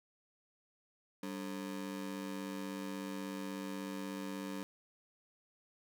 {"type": "ring-modulated tone", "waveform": "35% pulse", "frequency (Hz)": 241.5, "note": "B3", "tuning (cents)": -39, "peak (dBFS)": -35, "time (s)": [1.23, 4.63], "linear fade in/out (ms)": 0, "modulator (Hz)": 48.2, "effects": []}